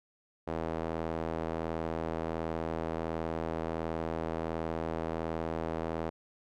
sawtooth tone with band-pass filter, 81.4 Hz, E2, 21 cents flat, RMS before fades -35 dBFS, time 0.47-6.1 s, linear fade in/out 10 ms, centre 570 Hz, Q 1, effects none

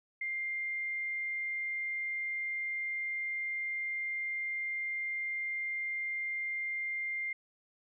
sine tone, 2100 Hz, C7, 6 cents sharp, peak -33 dBFS, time 0.21-7.33 s, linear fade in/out 5 ms, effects none

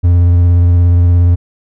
triangle tone with vibrato, 87.31 Hz, F2, in tune, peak -3 dBFS, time 0.03-1.36 s, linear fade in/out 20 ms, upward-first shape triangle, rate 17 Hz, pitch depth 27 cents each way, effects none

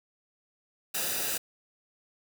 white noise with comb filter, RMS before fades -31 dBFS, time 0.94-1.38 s, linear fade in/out 10 ms, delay 0.92 ms, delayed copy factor -0.6, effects none

